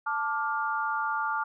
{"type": "chord", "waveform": "sine", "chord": "D minor", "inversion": "second", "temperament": "just", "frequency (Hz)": [881, 1174.7, 1409.6], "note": ["A5", "D6", "F6"], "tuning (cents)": [2, 0, 16], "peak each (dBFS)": -31, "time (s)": [0.06, 1.44], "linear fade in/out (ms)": 10, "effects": []}